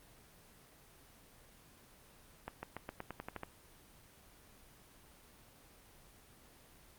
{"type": "accelerating click train", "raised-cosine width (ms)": 0.5, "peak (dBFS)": -26, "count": 10, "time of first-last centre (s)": [2.48, 3.433], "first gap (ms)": 150, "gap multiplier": 0.91, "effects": ["pink hiss -61 dBFS RMS until 6.98 s", "Opus 24 kbps"]}